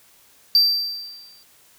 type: tone with exponential decay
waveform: triangle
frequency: 4683 Hz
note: D8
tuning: 6 cents flat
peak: -9 dBFS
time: 0.55-1.43 s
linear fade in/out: 1 ms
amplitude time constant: 190 ms
effects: white hiss -54 dBFS RMS until 1.78 s